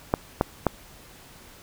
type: clicks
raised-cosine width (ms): 1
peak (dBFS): -5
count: 3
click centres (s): 0.139 / 0.411 / 0.667
effects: pink hiss -49 dBFS RMS until 1.62 s